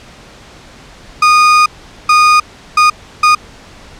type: tone bursts at uneven times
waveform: 35% pulse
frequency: 1230 Hz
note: D#6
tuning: 20 cents flat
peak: -3 dBFS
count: 4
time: 1.22-1.66 / 2.09-2.4 / 2.77-2.9 / 3.23-3.35 s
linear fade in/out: 5 ms
effects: pink hiss -37 dBFS RMS until 3.99 s + low-pass 6000 Hz 12 dB/octave